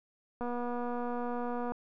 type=click train; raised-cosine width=1 ms; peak=-24 dBFS; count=318; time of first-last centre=0.41-1.72 s; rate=242 Hz; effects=none